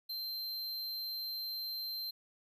square tone, 4131 Hz, C8, 23 cents flat, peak -38 dBFS, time 0.09-2.11 s, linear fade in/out 10 ms, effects 13-bit

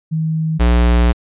sine / square tone pair in turn, 159 / 59.39 Hz, D#3 / A#1, +38 / +33 cents, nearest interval octave + perfect fourth, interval 1705 cents, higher first, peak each -15 / -10 dBFS, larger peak second, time 0.11-0.59 / 0.59-1.13 s, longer second, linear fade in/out 20 ms, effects resampled to 8000 Hz

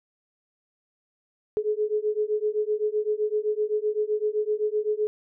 sine beating tone pair, 421 / 428.8 Hz, G#4 / A4, +24 / -45 cents, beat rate 7.8 Hz, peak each -26 dBFS, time 1.57-5.07 s, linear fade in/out 0 ms, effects none

